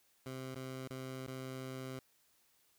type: tone with dropouts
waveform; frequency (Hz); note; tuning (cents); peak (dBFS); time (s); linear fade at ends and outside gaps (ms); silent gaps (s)
15% pulse; 130.81; C3; 0; -36; 0.26-1.99; 2; 0.545-0.558 / 0.876-0.904 / 1.264-1.277
effects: white hiss -72 dBFS RMS until 2.78 s